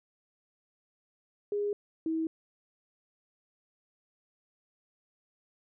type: tone pair in turn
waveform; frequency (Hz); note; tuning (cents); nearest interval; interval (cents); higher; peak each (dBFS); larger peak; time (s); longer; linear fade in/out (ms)
sine; 410.7 / 322.2; G#4 / E4; -19 / -39; major third; 420; first; -28; neither; 1.52-1.73 / 2.06-2.27; neither; 2
effects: none